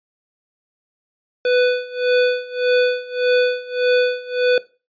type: tone with tremolo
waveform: square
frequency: 496.7 Hz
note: B4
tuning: 10 cents sharp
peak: -12 dBFS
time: 1.45-4.58 s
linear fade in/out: 2 ms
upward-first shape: sine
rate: 1.7 Hz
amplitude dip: 90%
effects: noise-tail reverb RT60 0.3 s tail -19 dB re dry + resampled to 11025 Hz